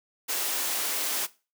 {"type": "high-pass noise", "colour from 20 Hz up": "white", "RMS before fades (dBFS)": -29, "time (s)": [0.28, 1.27], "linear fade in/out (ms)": 20, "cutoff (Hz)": 280, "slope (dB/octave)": 24, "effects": ["noise-tail reverb RT60 0.3 s tail -18 dB re dry"]}